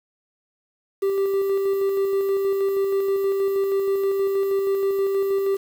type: tone with tremolo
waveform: triangle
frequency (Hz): 392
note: G4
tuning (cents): 0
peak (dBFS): -16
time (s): 1.02-5.57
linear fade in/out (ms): 10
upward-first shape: square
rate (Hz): 6.3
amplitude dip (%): 25
effects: 7-bit